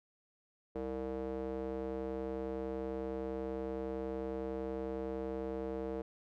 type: tone with band-pass filter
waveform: square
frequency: 65.4 Hz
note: C2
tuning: in tune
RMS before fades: -39 dBFS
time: 0.75-6.02 s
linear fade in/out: 5 ms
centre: 450 Hz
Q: 2.6
effects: none